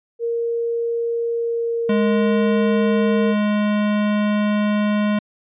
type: tone with pitch glide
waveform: sine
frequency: 466.2 to 459.8 Hz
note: A#4 to A#4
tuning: 0 to -24 cents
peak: -19 dBFS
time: 0.19-3.35 s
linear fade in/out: 50 ms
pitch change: -24 cents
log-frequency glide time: 1.3-2.94 s
type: tone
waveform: square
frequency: 208.8 Hz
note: G#3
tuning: 10 cents sharp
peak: -17 dBFS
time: 1.89-5.19 s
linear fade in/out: 5 ms
effects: resampled to 8000 Hz